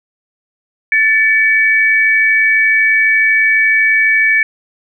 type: tone pair together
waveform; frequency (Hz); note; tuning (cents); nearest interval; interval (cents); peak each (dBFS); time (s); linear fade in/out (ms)
sine; 1760 / 2273; A6 / C#7; 0 / +43; major third; 443; -11; 0.92-4.43; 2
effects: none